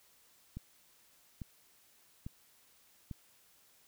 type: click train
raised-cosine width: 5 ms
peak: -29 dBFS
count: 4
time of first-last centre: 0.57-3.112 s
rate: 1.18 Hz
effects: white hiss -66 dBFS RMS until 3.87 s